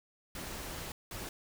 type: noise bursts at uneven times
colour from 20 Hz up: pink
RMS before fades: -42 dBFS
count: 2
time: 0.35-0.92 / 1.11-1.29 s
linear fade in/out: 2 ms
effects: none